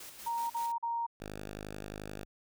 white noise with tremolo, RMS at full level -47 dBFS, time 0-0.72 s, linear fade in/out 5 ms, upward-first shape square, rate 5.3 Hz, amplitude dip 45%
sine tone bursts, 932.3 Hz, A#5, in tune, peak -31 dBFS, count 3, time 0.26-1.066 s, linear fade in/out 10 ms, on 240 ms, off 43 ms
5% pulse tone, 51.4 Hz, G#1, 17 cents flat, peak -30 dBFS, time 1.2-2.25 s, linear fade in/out 5 ms
effects none

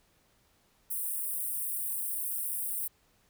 white high-pass noise, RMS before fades -34 dBFS, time 0.9-2.88 s, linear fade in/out 10 ms, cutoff 8500 Hz, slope 96 dB/octave, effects pink hiss -68 dBFS RMS until 3.29 s

